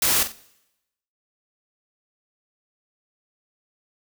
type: noise with echo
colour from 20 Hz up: white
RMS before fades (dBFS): -20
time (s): 0.02-0.23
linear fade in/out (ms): 2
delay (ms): 45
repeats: 2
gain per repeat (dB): -10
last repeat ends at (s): 0.32
effects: noise-tail reverb RT60 0.9 s tail -21 dB re dry